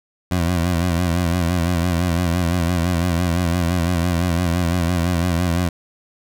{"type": "tone with vibrato", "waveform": "20% pulse", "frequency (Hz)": 86.8, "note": "F2", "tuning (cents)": -10, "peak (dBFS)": -12, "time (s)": [0.31, 5.69], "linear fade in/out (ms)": 5, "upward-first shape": "sine", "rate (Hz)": 5.9, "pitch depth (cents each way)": 76, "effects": []}